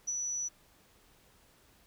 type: tone with ADSR envelope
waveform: sine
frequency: 5920 Hz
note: F#8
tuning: in tune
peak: -29 dBFS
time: 0.07-0.49 s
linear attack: 16 ms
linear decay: 30 ms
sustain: -3 dB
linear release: 20 ms
effects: tanh soft clip ceiling -25 dBFS + pink hiss -64 dBFS RMS until 1.86 s